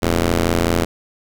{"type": "ring-modulated tone", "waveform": "10% pulse", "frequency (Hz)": 84.8, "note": "E2", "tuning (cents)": 50, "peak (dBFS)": -4, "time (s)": [0.02, 0.85], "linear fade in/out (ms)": 10, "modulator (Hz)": 153, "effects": []}